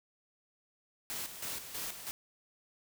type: noise with tremolo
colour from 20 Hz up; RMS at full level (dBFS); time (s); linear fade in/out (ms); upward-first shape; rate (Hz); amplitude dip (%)
white; -39; 1.1-2.11; 0; square; 3.1; 60
effects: none